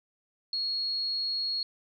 sine tone, 4312 Hz, C#8, 49 cents flat, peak -28 dBFS, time 0.53-1.63 s, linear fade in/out 2 ms, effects none

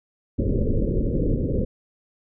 pink low-pass noise, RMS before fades -22 dBFS, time 0.38-1.65 s, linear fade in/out 10 ms, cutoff 550 Hz, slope 96 dB/octave, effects none

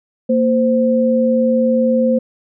sine tone pair together, 231.2 / 519 Hz, A#3 / C5, -14 / -14 cents, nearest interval octave + major second, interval 1400 cents, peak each -14 dBFS, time 0.29-2.19 s, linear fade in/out 10 ms, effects none

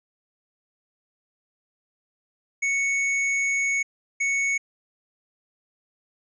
square tone bursts at uneven times, 2217 Hz, C#7, in tune, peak -22 dBFS, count 2, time 2.62-3.83 / 4.2-4.58 s, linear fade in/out 10 ms, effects resampled to 16000 Hz

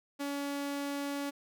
sawtooth tone, 283 Hz, C#4, 36 cents sharp, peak -30 dBFS, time 0.19-1.31 s, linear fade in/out 20 ms, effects none

